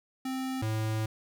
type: tone pair in turn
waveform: square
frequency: 261.6 / 109.55 Hz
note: C4 / A2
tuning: 0 / -7 cents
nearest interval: octave + minor third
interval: 1507 cents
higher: first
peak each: -32 / -29 dBFS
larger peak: second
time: 0.25-0.62 / 0.62-1.06 s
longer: second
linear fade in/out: 5 ms
effects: none